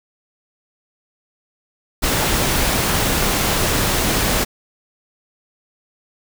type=noise; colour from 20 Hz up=pink; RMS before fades=-18 dBFS; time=2.02-4.45 s; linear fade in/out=20 ms; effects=none